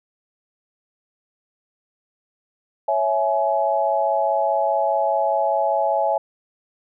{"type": "chord", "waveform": "sine", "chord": "C# minor", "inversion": "none", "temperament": "equal with one note detuned", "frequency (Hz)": [554.4, 659.3, 843.7], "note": ["C#5", "E5", "G#5"], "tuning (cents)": [0, 0, 27], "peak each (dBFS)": [-23, -21, -21], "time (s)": [2.88, 6.18], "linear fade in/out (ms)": 5, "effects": []}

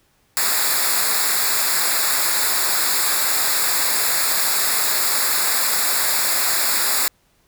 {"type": "noise with comb filter", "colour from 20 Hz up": "white", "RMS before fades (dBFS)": -19, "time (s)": [0.37, 7.08], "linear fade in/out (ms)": 0, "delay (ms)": 0.33, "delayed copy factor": -0.85, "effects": ["pink hiss -61 dBFS RMS until 7.47 s"]}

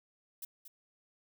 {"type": "noise with echo", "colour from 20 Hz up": "violet", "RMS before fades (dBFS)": -42, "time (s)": [0.42, 0.45], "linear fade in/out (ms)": 5, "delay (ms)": 230, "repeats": 1, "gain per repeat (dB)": -9, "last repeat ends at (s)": 0.68, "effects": []}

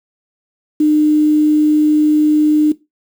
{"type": "tone with quantisation", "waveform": "sine", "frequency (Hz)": 303.2, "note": "D#4", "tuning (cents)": -45, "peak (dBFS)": -8, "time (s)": [0.8, 2.72], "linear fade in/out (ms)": 5, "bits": 6, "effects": ["noise-tail reverb RT60 0.2 s tail -17 dB re dry"]}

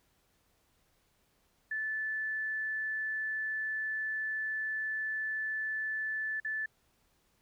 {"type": "tone with dropouts", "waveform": "sine", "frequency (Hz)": 1747, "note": "A6", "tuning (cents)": -13, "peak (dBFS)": -32, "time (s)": [1.71, 6.66], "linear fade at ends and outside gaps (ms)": 5, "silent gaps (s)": [6.401, 6.447], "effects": ["pink hiss -72 dBFS RMS until 7.41 s"]}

